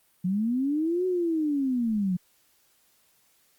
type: linear two-way sweep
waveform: sine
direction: up then down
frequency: 174.61 to 373 to 174.61 Hz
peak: -23 dBFS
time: 0.24-2.17 s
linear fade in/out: 10 ms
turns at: 1.06 s
effects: white hiss -65 dBFS RMS until 3.58 s + Opus 32 kbps